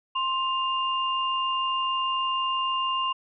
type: tone pair together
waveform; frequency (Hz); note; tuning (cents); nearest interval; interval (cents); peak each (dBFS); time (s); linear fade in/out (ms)
sine; 1051.1 / 2804; C6 / F7; +8 / +6; octave + perfect fourth; 1698; -25 / -29; 0.15-3.13; 10
effects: none